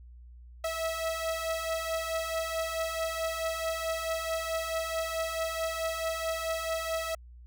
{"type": "beating tone pair", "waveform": "sawtooth", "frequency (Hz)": [648, 652.6], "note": ["E5", "E5"], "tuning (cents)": [-30, -18], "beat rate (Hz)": 4.6, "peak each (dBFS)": [-32, -28], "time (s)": [0.64, 7.15], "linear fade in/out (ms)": 5, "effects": ["added 60 Hz sine -47 dBFS peak until 7.46 s"]}